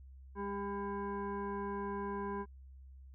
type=tone with frequency modulation; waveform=sine; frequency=400 Hz; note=G4; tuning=35 cents sharp; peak=-36 dBFS; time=0.35-2.46 s; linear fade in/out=50 ms; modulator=601 Hz; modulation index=1.3; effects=added 66 Hz sine -51 dBFS peak until 3.14 s